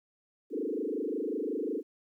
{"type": "tone with frequency modulation", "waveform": "sine", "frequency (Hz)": 368.3, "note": "F#4", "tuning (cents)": -8, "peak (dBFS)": -30, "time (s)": [0.5, 1.83], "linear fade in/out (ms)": 50, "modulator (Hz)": 25.5, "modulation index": 4, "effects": ["12-bit"]}